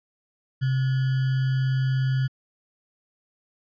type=tone with sample-and-hold; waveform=sine; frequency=131.6 Hz; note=C3; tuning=10 cents sharp; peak=-20 dBFS; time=0.61-2.28 s; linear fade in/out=20 ms; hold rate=1575 Hz; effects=resampled to 11025 Hz